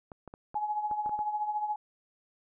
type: clicks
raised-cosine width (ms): 1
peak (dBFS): -30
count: 8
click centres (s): 0.118 / 0.277 / 0.339 / 0.544 / 0.913 / 1.061 / 1.094 / 1.191
type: tone with tremolo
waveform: sine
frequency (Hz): 843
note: G#5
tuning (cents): +26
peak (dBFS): -26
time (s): 0.55-1.76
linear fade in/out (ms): 5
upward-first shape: triangle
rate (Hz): 14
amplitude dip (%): 70
effects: none